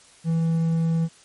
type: tone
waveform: triangle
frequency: 164.2 Hz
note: E3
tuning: 6 cents flat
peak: -17 dBFS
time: 0.24-1.09 s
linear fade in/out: 50 ms
effects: white hiss -52 dBFS RMS until 1.24 s + MP3 48 kbps

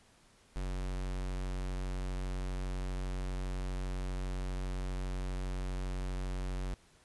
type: tone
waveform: square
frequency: 46.25 Hz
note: F#1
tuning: in tune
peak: -35 dBFS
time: 0.56-6.74 s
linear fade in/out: 0 ms
effects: pink hiss -64 dBFS RMS until 7.04 s + resampled to 24000 Hz

